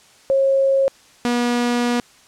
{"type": "tone pair in turn", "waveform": ["sine", "sawtooth"], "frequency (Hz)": [542, 241.4], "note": ["C#5", "B3"], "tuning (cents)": [-39, -39], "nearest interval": "octave + major second", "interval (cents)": 1400, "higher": "first", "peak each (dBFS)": [-13, -13], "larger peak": "neither", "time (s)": [[0.3, 0.88], [1.25, 2]], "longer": "second", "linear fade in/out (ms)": 0, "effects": ["white hiss -50 dBFS RMS until 2.27 s", "low-pass 8000 Hz 12 dB/octave"]}